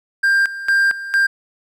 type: tone with tremolo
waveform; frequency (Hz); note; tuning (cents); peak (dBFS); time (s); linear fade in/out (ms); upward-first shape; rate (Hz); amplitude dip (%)
triangle; 1592; G6; +26; -10; 0.23-1.27; 10; square; 2.2; 80
effects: none